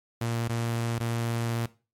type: tone with dropouts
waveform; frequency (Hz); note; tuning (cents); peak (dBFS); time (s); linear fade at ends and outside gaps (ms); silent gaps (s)
sawtooth; 116.54; A#2; 0; -23; 0.21-1.66; 5; 0.481-0.494 / 0.987-1.002
effects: noise-tail reverb RT60 0.3 s tail -17 dB re dry + MP3 64 kbps